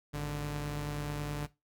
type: tone pair together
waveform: sawtooth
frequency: 52.03 / 146.83 Hz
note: G#1 / D3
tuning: +4 / 0 cents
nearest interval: octave + tritone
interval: 1796 cents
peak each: -36 / -31 dBFS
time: 0.13-1.47 s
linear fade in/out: 20 ms
effects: noise-tail reverb RT60 0.2 s tail -17 dB re dry